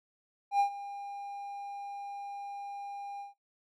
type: tone with ADSR envelope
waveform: triangle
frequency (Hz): 804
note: G5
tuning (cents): +44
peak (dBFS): -20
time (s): 0.51-3.34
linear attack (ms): 87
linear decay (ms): 96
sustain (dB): -17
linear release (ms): 140
effects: noise-tail reverb RT60 0.2 s tail -25 dB re dry